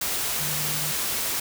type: tone in noise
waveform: sine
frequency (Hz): 151.2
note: D#3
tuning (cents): -49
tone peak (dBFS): -34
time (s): 0.4-0.92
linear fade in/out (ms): 5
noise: white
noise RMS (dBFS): -27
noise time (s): 0.01-1.4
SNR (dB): -10
effects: none